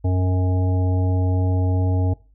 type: harmonic tone with a mistuned harmonic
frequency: 91.6 Hz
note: F#2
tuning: 17 cents flat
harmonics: 1 / 3 / 5 / 7 / 9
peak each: -17 / -27 / -31 / -34 / -36 dBFS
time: 0.04-2.14 s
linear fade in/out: 10 ms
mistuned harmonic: 1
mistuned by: +16 cents
effects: noise-tail reverb RT60 0.3 s tail -19 dB re dry + added 50 Hz sine -51 dBFS peak until 2.34 s